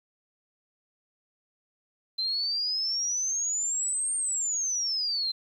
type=exponential two-way sweep; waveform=sine; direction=up then down; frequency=4068 to 8770 to 4068 Hz; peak=-26 dBFS; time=2.18-5.32 s; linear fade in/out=10 ms; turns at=4.15 s; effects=10-bit